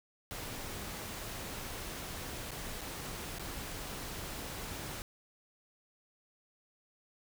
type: noise with dropouts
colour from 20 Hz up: pink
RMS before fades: -42 dBFS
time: 0.31-5.02 s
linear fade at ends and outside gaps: 0 ms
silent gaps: 2.508-2.516 / 2.81-2.815 / 3.385-3.395 s
effects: none